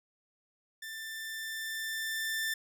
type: tone with level ramp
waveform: sawtooth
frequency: 1778 Hz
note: A6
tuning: 18 cents sharp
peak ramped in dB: -37 to -27 dBFS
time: 0.82-2.54 s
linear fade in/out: 5 ms
effects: none